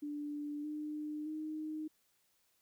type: tone with pitch steps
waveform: sine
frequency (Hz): 293.7 / 301.6 / 309.7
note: D4 / D4 / D#4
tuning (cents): 0 / +46 / -8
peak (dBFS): -38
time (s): 0.02-1.88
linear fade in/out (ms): 10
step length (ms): 620
effects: white hiss -75 dBFS RMS until 2.61 s